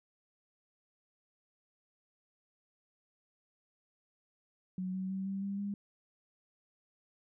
sine tone with pitch steps, 185 / 188.23 / 191.52 / 194.87 / 198.28 / 201.7 Hz, F#3 / F#3 / G3 / G3 / G3 / G3, 0 / +30 / -40 / -10 / +20 / +50 cents, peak -34 dBFS, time 4.78-5.74 s, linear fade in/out 2 ms, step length 160 ms, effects none

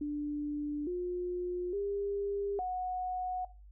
sine tone with pitch steps, 294.4 / 357.3 / 402.2 / 734 Hz, D4 / F4 / G4 / F#5, +4 / +40 / +44 / -14 cents, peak -32 dBFS, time 0.01-3.45 s, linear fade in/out 5 ms, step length 860 ms, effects noise-tail reverb RT60 0.3 s tail -18 dB re dry + added 50 Hz sine -51 dBFS peak until 3.71 s

